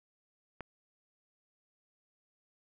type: click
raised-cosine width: 0.5 ms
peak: -26 dBFS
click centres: 0.607 s
effects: none